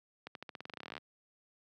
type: accelerating click train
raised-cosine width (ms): 0.3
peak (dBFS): -27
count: 20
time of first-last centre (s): 0.27-0.979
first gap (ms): 82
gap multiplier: 0.9
effects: high-pass 150 Hz 12 dB/octave